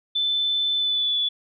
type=tone with pitch glide; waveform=sine; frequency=3521 to 3443 Hz; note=A7 to A7; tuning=0 to -38 cents; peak=-20 dBFS; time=0.15-1.29 s; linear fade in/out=10 ms; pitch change=-38 cents; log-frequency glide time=0.76-1.17 s; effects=none